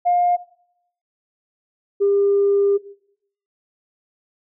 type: tone pair in turn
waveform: sine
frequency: 708 / 400.8 Hz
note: F5 / G4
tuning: +23 / +38 cents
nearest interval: minor seventh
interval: 985 cents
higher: first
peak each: -13 dBFS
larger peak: neither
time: 0.05-0.37 / 2-2.78 s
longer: second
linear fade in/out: 20 ms
effects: noise-tail reverb RT60 0.7 s tail -18 dB re dry + tanh soft clip ceiling -9 dBFS